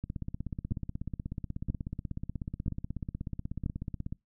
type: two click trains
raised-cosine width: 5 ms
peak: -18 / -23 dBFS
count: 4 / 68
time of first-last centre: 0.72-3.661 / 0.04-4.125 s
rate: 1.02 / 16.4 Hz
effects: noise-tail reverb RT60 0.2 s tail -26 dB re dry